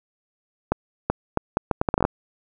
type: accelerating click train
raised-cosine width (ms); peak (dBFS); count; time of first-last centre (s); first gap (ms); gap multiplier
1; -5; 13; 0.72-2.051; 380; 0.72
effects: none